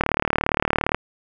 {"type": "click train", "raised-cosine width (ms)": 0.5, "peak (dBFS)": -3, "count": 36, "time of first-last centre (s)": [0.01, 0.946], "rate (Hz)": 37.4, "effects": []}